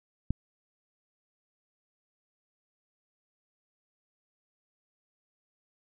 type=click; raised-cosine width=5 ms; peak=-15 dBFS; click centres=0.306 s; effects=none